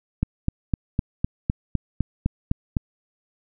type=click train; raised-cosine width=5 ms; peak=-8 dBFS; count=11; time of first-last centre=0.23-2.768 s; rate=3.94 Hz; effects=none